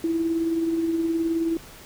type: tone with tremolo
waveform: sine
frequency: 329.6 Hz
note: E4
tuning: in tune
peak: -19 dBFS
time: 0.04-1.57 s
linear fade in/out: 2 ms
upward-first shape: triangle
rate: 19 Hz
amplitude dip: 45%
effects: pink hiss -45 dBFS RMS until 1.85 s